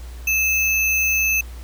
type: tone with sample-and-hold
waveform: sine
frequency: 2609 Hz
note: E7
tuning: 18 cents flat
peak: -16 dBFS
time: 0.27-1.41 s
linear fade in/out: 5 ms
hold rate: 8820 Hz
effects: added 60 Hz sine -32 dBFS peak until 1.63 s + pink hiss -46 dBFS RMS until 1.63 s